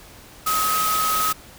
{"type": "tone in noise", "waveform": "sine", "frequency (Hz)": 1270, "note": "D#6", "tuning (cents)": 35, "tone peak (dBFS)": -20, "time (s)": [0.46, 1.33], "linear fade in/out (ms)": 10, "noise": "white", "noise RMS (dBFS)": -25, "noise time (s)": [0.46, 1.33], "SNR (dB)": 2, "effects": ["pink hiss -45 dBFS RMS until 1.58 s"]}